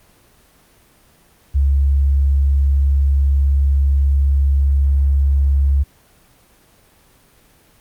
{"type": "tone", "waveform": "sine", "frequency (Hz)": 69.3, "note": "C#2", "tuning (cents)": 0, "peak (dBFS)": -11, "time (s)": [1.54, 5.84], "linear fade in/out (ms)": 20, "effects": ["pink hiss -52 dBFS RMS until 7.8 s", "Opus 24 kbps"]}